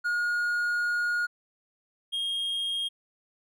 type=tone pair in turn; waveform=triangle; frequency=1435 / 3243 Hz; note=F6 / G#7; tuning=+47 / -42 cents; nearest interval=octave + major second; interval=1411 cents; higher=second; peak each=-23 / -26 dBFS; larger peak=first; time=0.04-1.27 / 2.12-2.89 s; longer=first; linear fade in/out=20 ms; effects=none